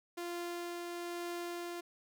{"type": "tone with tremolo", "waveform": "sawtooth", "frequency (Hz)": 347, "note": "F4", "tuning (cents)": -11, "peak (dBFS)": -34, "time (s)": [0.17, 1.81], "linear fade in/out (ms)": 10, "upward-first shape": "triangle", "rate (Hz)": 1.1, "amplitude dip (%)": 25, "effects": []}